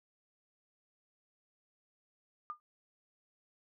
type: tone with exponential decay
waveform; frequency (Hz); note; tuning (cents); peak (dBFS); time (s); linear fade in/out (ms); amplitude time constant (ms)
sine; 1210; D#6; -49; -34; 2.5-2.6; 0; 20
effects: none